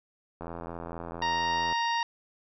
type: click train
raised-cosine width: 1 ms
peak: -24 dBFS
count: 112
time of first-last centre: 0.41-1.725 s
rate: 84.4 Hz
type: harmonic tone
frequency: 932.3 Hz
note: A#5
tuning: in tune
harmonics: 1 / 2 / 3 / 4 / 5 / 6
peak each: -27 / -33 / -37 / -39 / -41 / -43 dBFS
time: 1.22-2.03 s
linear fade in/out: 2 ms
effects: none